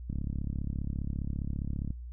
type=click train; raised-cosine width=5 ms; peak=-22 dBFS; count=64; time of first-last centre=0.1-1.905 s; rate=34.9 Hz; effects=noise-tail reverb RT60 0.3 s tail -26 dB re dry + added 60 Hz sine -39 dBFS peak until 2.12 s